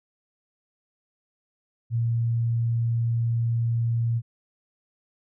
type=tone; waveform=sine; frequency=116.4 Hz; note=A#2; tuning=2 cents flat; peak=-21 dBFS; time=1.9-4.22 s; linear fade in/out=50 ms; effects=none